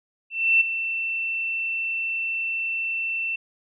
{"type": "tone with ADSR envelope", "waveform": "sine", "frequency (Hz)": 2684, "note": "E7", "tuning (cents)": 31, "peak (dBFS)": -13, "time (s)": [0.3, 3.36], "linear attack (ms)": 310, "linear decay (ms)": 7, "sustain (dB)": -11, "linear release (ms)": 7, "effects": []}